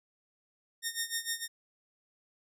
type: tone with tremolo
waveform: 10% pulse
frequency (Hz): 1838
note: A#6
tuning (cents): -25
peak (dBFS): -21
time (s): 0.82-1.48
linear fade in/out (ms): 50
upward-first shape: sine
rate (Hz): 6.6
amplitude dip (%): 85
effects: none